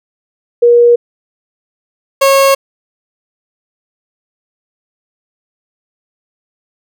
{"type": "tone pair in turn", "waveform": ["sine", "30% pulse"], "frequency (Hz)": [476.7, 546.4], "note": ["A#4", "C#5"], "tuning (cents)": [39, -25], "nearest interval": "major second", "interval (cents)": 236, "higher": "second", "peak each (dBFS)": -3, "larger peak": "neither", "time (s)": [[0.62, 0.96], [2.21, 2.55]], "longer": "neither", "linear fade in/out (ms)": 10, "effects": []}